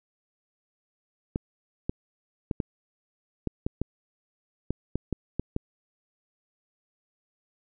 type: clicks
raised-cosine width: 3 ms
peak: -14 dBFS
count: 12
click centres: 1.359 / 1.895 / 2.512 / 2.602 / 3.473 / 3.665 / 3.816 / 4.706 / 4.956 / 5.127 / 5.396 / 5.564 s
effects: none